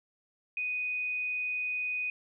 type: tone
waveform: sine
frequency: 2489 Hz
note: D#7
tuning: in tune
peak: -30 dBFS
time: 0.57-2.1 s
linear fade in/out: 2 ms
effects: none